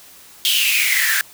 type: noise with high-pass filter sweep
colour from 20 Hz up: white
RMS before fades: -17 dBFS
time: 0.45-1.21 s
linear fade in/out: 0 ms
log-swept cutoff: 3200 to 1600 Hz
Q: 8.6
effects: white hiss -44 dBFS RMS until 1.33 s